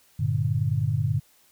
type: chord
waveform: sine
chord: G minor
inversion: none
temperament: equal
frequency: 98 / 116.54 / 146.83 Hz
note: G2 / Bb2 / D3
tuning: 0 / 0 / 0 cents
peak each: -27 / -25 / -26 dBFS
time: 0.19-1.2 s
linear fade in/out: 10 ms
effects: white hiss -60 dBFS RMS until 1.51 s